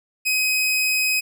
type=tone; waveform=sawtooth; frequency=2524 Hz; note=D#7; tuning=24 cents sharp; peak=-15 dBFS; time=0.25-1.21 s; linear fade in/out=20 ms; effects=none